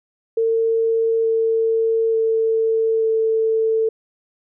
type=tone with pitch steps; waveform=sine; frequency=452.7 / 450.1 / 447.5 / 444.9 Hz; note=A4 / A4 / A4 / A4; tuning=+49 / +39 / +29 / +19 cents; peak=-15 dBFS; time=0.37-3.89 s; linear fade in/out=5 ms; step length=880 ms; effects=none